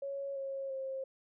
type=tone with pitch steps; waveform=sine; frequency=554.4 / 543.6 / 533 Hz; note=C#5 / C#5 / C5; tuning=0 / -34 / +32 cents; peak=-36 dBFS; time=0.02-1.04 s; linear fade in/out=5 ms; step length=340 ms; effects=none